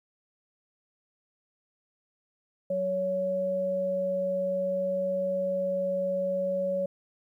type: tone pair together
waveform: sine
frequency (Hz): 186.7 / 559.5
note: F#3 / C#5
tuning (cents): +16 / +16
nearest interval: octave + perfect fifth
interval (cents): 1900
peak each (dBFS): -36 / -26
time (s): 2.7-6.86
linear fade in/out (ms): 5
effects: 11-bit